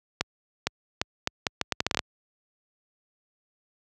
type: accelerating click train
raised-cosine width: 0.2 ms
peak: -6 dBFS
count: 13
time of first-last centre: 0.21-1.992 s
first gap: 460 ms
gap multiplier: 0.75
effects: high-pass 60 Hz 12 dB/octave